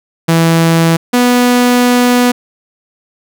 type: tone pair in turn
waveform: sawtooth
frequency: 165 / 245.7 Hz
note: E3 / B3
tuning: +2 / -9 cents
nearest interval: perfect fifth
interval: 689 cents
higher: second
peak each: -3 dBFS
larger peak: neither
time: 0.28-0.97 / 1.13-2.32 s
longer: second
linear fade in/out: 10 ms
effects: none